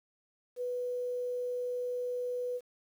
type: tone with quantisation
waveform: sine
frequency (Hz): 493.9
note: B4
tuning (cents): 0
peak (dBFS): -32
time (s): 0.56-2.61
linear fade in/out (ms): 50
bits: 10
effects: none